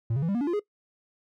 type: tone with pitch steps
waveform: triangle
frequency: 114.1 / 137.27 / 165.13 / 198.66 / 239 / 287.5 / 345.9 / 416.1 Hz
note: A#2 / C#3 / E3 / G3 / A#3 / D4 / F4 / G#4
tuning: -37 / -17 / +3 / +23 / +43 / -37 / -17 / +3 cents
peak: -22 dBFS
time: 0.1-0.596 s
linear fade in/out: 5 ms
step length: 62 ms
effects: noise-tail reverb RT60 0.1 s tail -20 dB re dry